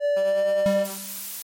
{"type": "tone with pitch glide", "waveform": "triangle", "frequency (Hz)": [580, 598], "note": ["D5", "D5"], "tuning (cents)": [-22, 31], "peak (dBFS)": -17, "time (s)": [0, 0.87], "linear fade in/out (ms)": 50, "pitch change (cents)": 53, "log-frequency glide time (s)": [0.18, 0.46]}
{"type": "tone with tremolo", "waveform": "10% pulse", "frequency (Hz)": 193.7, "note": "G3", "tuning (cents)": -20, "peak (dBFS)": -26, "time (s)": [0.16, 0.98], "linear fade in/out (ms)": 10, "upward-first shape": "triangle", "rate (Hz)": 9.7, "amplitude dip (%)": 70}
{"type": "tone with exponential decay", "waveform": "square", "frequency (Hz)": 196.1, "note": "G3", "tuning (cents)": 1, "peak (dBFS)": -22, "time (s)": [0.66, 1.4], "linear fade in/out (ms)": 0, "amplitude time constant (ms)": 160}
{"type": "noise", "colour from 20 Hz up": "blue", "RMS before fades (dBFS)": -33, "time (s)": [0.85, 1.42], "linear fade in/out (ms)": 0}
{"effects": ["MP3 64 kbps"]}